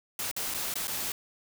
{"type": "noise with dropouts", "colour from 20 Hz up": "white", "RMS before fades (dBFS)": -33, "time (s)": [0.19, 1.12], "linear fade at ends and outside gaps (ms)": 2, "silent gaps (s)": [[0.314, 0.364], [0.54, 0.544], [0.74, 0.755], [0.872, 0.879]], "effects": []}